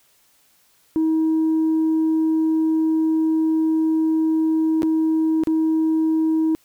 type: tone with dropouts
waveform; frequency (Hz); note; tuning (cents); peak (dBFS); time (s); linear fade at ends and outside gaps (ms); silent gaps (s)
sine; 318.5; D#4; +41; -14; 0.96-6.55; 0; 4.821-4.831 / 5.436-5.472
effects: tanh soft clip ceiling -14 dBFS + white hiss -59 dBFS RMS until 6.64 s